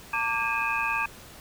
sine tone cluster, 906 / 1167 / 1615 / 2463 / 2581 Hz, A#5 / D6 / G#6 / D#7 / E7, -50 / -11 / -49 / -18 / -37 cents, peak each -31 dBFS, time 0.13-1.06 s, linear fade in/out 5 ms, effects pink hiss -47 dBFS RMS until 1.4 s

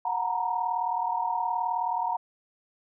sine tone cluster, 732 / 916 / 955 Hz, F#5 / A#5 / A#5, -19 / -31 / +42 cents, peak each -31 / -29 / -30 dBFS, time 0.05-2.17 s, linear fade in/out 5 ms, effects none

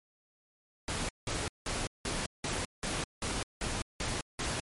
pink noise bursts, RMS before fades -34 dBFS, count 10, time 0.88-4.6 s, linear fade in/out 2 ms, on 210 ms, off 180 ms, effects MP3 48 kbps

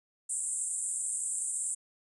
white band-pass noise, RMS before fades -34 dBFS, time 0.29-1.75 s, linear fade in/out 10 ms, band 7500 to 9400 Hz, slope 96 dB/octave, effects none

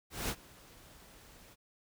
pink noise with ADSR envelope, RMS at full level -34 dBFS, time 0.1-1.56 s, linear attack 190 ms, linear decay 62 ms, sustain -23 dB, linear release 34 ms, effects none

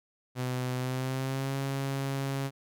sawtooth tone with pitch glide, 126.8 to 136.69 Hz, B2 to C#3, +46 to -24 cents, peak -26 dBFS, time 0.35-2.51 s, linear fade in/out 50 ms, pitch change +130 cents, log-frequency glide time 0.76-1.55 s, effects none

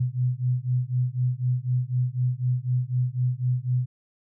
sine beating tone pair, 123.47 / 127.47 Hz, B2 / C3, 0 / -45 cents, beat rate 4 Hz, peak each -25 / -25 dBFS, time 0-3.86 s, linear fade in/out 10 ms, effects none

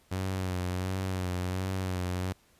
sawtooth tone with vibrato, 92.5 Hz, F#2, in tune, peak -26 dBFS, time 0.11-2.33 s, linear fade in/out 10 ms, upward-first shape sine, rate 1.4 Hz, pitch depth 46 cents each way, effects pink hiss -64 dBFS RMS until 2.59 s + resampled to 32000 Hz

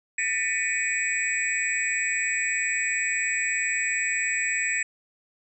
sine tone cluster, 1785 / 1963 / 2257 / 2476 / 7740 Hz, A6 / B6 / C#7 / D#7 / B8, +24 / -11 / +31 / -9 / -36 cents, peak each -30 dBFS, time 0.18-4.83 s, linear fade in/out 5 ms, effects none

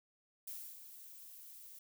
violet noise with ADSR envelope, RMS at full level -45 dBFS, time 0.47-1.79 s, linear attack 6 ms, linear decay 290 ms, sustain -9 dB, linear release 4 ms, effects none

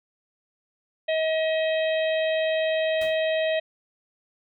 harmonic tone, 636 Hz, D#5, 38 cents sharp, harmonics 1 / 3 / 4 / 5 / 6, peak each -22 / -32 / -34 / -36 / -38 dBFS, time 1.08-3.6 s, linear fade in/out 10 ms
pink noise with exponential decay, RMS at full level -37 dBFS, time 3.01-3.22 s, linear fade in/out 5 ms, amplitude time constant 45 ms
effects none

